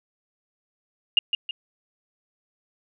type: tone with echo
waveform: sine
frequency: 2836 Hz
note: F7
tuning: 26 cents sharp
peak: -13 dBFS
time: 1.17-1.19 s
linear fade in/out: 2 ms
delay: 160 ms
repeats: 2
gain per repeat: -7 dB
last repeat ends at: 1.51 s
effects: none